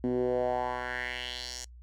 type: tone with band-pass filter sweep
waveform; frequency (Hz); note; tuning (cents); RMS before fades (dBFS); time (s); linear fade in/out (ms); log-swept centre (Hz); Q
10% pulse; 124.2; B2; +10; -32; 0.04-1.65; 0; 270 to 6600; 3
effects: noise-tail reverb RT60 0.1 s tail -25 dB re dry + added 60 Hz sine -47 dBFS peak until 1.82 s